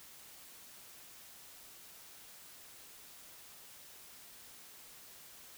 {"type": "silence", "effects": ["white hiss -55 dBFS RMS until 5.57 s"]}